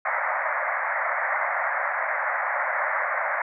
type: band-pass noise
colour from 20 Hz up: white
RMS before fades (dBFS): -26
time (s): 0.05-3.42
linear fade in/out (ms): 5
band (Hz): 550 to 2100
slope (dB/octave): 96
effects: none